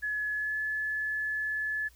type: tone with pitch glide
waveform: sine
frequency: 1701 to 1720.8 Hz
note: G#6 to A6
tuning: +41 to -39 cents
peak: -29 dBFS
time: 0.02-1.89 s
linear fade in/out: 20 ms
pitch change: +20 cents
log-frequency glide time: 0.33-0.58 s
effects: added 60 Hz sine -57 dBFS peak until 1.95 s + white hiss -63 dBFS RMS until 1.95 s